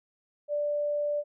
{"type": "tone", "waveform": "sine", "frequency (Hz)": 587.3, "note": "D5", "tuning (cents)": 0, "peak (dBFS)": -26, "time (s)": [0.48, 1.24], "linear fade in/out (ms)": 50, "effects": []}